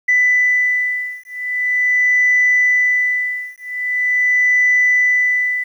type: beating tone pair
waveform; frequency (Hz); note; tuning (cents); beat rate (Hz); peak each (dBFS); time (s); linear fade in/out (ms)
sine; 1991 / 1991.43; B6 / B6; +14 / +14; 0.43; -15; 0.08-5.64; 10
effects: tanh soft clip ceiling -6 dBFS + 8-bit